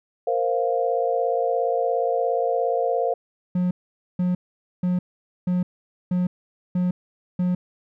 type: chord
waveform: sine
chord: Bb suspended second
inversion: none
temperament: equal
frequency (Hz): 466.2 / 523.3 / 698.5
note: Bb4 / C5 / F5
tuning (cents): 0 / 0 / 0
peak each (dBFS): -24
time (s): 0.27-3.14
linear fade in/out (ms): 5
type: tone bursts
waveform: triangle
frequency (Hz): 180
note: F#3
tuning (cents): -47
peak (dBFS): -17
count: 7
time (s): 3.55-7.55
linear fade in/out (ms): 5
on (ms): 160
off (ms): 480
effects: none